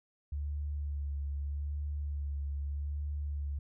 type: tone with vibrato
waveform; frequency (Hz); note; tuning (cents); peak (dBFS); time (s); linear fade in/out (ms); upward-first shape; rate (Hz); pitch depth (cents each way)
sine; 72; D2; -34; -33; 0.32-3.59; 5; sine; 0.81; 28
effects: none